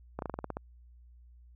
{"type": "slowing click train", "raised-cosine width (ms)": 1, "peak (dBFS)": -21, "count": 9, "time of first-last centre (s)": [0.19, 0.57], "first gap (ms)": 32, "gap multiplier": 1.11, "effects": ["added 60 Hz sine -53 dBFS peak until 1.55 s"]}